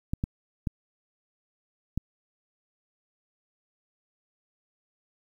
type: clicks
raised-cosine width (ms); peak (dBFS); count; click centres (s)
5; -15; 4; 0.135 / 0.239 / 0.672 / 1.976
effects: 9-bit